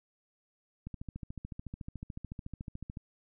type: click train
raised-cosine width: 5 ms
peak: -28 dBFS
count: 30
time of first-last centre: 0.87-2.971 s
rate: 13.8 Hz
effects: none